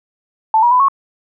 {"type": "tone with pitch steps", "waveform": "sine", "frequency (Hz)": [881, 958, 1000, 1101], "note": ["A5", "A#5", "B5", "C#6"], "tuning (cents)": [2, 47, 21, -12], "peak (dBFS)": -8, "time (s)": [0.54, 0.884], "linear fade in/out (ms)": 2, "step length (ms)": 86, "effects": []}